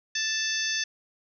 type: harmonic tone with a mistuned harmonic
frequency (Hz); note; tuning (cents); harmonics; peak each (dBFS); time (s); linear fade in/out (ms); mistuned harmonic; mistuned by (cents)
880; A5; 0; 2 / 3 / 4 / 5 / 6 / 7; -31 / -35 / -34 / -35 / -33 / -32; 0.15-0.84; 5; 5; +65
effects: none